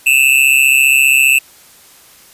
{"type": "tone with amplitude modulation", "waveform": "square", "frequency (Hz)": 2649, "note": "E7", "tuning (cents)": 8, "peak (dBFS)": -4, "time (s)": [0.06, 1.39], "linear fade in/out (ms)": 10, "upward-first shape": "sine", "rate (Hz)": 135, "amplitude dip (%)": 90, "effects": ["white hiss -43 dBFS RMS until 2.33 s", "resampled to 32000 Hz"]}